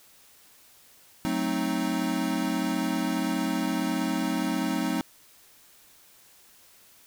square chord, F# diminished seventh, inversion none, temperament equal, 185 / 220 / 261.6 / 311.1 Hz, F#3 / A3 / C4 / Eb4, 0 / 0 / 0 / 0 cents, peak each -33 / -33 / -31 / -31 dBFS, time 1.25-5.01 s, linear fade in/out 0 ms, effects white hiss -56 dBFS RMS until 7.06 s

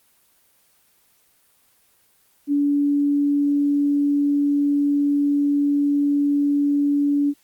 sine tone, 286.8 Hz, D4, 41 cents flat, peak -16 dBFS, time 2.47-7.34 s, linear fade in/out 50 ms, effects white hiss -60 dBFS RMS until 7.43 s + Opus 24 kbps

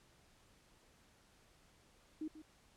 sine tone with echo, 311.1 Hz, D#4, in tune, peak -39 dBFS, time 2.21-2.28 s, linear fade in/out 5 ms, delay 140 ms, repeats 1, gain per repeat -12 dB, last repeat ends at 2.42 s, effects pink hiss -68 dBFS RMS until 2.76 s + low-pass 10000 Hz 12 dB/octave

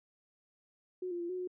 sine tone with pitch steps, 366.1 / 348.4 / 343.7 / 366.5 / 363.2 Hz, F#4 / F4 / F4 / F#4 / F#4, -18 / -4 / -28 / -16 / -32 cents, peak -35 dBFS, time 1.02-1.475 s, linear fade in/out 5 ms, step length 91 ms, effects none

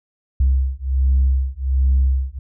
sine beating tone pair, 65.6 / 66.9 Hz, C2 / C2, +5 / +39 cents, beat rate 1.3 Hz, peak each -16 dBFS, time 0.4-2.39 s, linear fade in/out 5 ms, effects tanh soft clip ceiling -9 dBFS

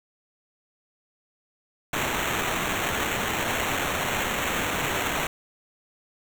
blue noise with sample-and-hold, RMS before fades -27 dBFS, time 1.93-5.27 s, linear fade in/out 2 ms, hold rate 4900 Hz, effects none

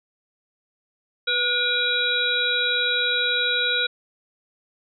harmonic tone with a mistuned harmonic, 481.6 Hz, B4, 44 cents flat, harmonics 1 / 3 / 5 / 7 / 8, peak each -31 / -24 / -29 / -29 / -23 dBFS, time 1.27-3.87 s, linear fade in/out 10 ms, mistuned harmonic 1, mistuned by +43 cents, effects none

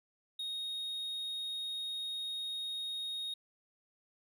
triangle tone, 3732 Hz, A#7, 1 cent sharp, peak -35 dBFS, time 0.39-3.34 s, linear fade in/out 5 ms, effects none

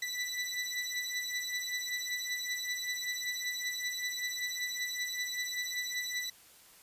20% pulse beating tone pair, 1975.5 / 1980.7 Hz, B6 / B6, 0 / +5 cents, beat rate 5.2 Hz, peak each -32 / -32 dBFS, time 0.02-6.3 s, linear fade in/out 5 ms, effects white hiss -58 dBFS RMS until 6.82 s + resampled to 32000 Hz

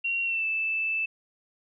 sine tone with pitch glide, 2746 to 2637 Hz, F7 to E7, -30 to 0 cents, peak -25 dBFS, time 0.04-1.06 s, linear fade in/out 10 ms, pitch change -70 cents, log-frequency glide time 0.24-0.45 s, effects none

